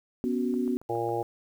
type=chord; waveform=sine; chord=B suspended second; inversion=none; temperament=equal; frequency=246.9 / 277.2 / 370 Hz; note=B3 / C#4 / F#4; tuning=0 / 0 / 0 cents; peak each=-27 / -32 / -31 dBFS; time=0.24-0.77 s; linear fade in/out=0 ms
type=click train; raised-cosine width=1 ms; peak=-34 dBFS; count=6; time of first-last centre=0.54-1.229 s; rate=7.26 Hz
type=harmonic tone; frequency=116.54 Hz; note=A#2; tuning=in tune; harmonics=1 / 3 / 4 / 5 / 6 / 7; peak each=-38 / -32 / -32 / -37 / -37 / -32 dBFS; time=0.89-1.23 s; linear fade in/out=10 ms
effects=9-bit